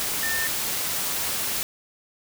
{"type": "tone in noise", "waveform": "sine", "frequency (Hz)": 1800, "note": "A6", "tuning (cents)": 39, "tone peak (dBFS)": -26, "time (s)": [0.23, 0.47], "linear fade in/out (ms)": 0, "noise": "white", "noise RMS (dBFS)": -27, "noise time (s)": [0, 1.63], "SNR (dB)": -2, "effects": []}